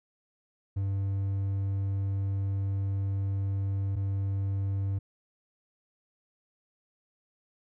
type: tone pair in turn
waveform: triangle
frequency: 98 / 98 Hz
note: G2 / G2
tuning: 0 / 0 cents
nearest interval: unison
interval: 0 cents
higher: neither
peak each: -25 dBFS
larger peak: neither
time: 0.76-3.96 / 3.96-4.99 s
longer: first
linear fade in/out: 10 ms
effects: none